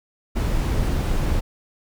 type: noise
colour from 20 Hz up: brown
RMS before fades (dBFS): -21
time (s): 0.35-1.41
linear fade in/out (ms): 20
effects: none